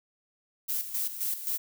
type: noise with tremolo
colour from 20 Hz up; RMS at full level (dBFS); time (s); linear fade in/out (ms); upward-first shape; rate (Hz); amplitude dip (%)
violet; -30; 0.68-1.58; 20; square; 3.8; 65
effects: none